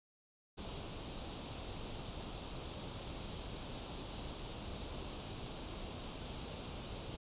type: noise with comb filter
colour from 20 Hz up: pink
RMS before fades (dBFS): -45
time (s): 0.57-7.17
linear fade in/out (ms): 20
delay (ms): 0.27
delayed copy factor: +0.6
effects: resampled to 8000 Hz